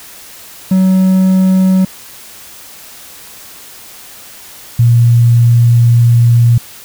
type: tone pair in turn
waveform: triangle / sine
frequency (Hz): 187.8 / 118.31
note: F#3 / A#2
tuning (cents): +26 / +26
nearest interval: minor sixth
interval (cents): 800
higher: first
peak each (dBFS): -4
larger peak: neither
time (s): 0.71-1.85 / 4.79-6.58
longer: second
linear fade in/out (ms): 5
effects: white hiss -34 dBFS RMS until 6.84 s